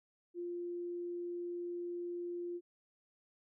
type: tone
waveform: sine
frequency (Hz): 349.2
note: F4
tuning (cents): 0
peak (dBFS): -38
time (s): 0.34-2.61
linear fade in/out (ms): 50
effects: none